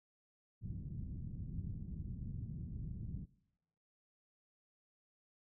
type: low-pass noise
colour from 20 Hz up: white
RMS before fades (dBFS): -44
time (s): 0.61-3.27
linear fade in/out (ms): 50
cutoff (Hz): 170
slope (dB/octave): 24
effects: noise-tail reverb RT60 0.9 s tail -21 dB re dry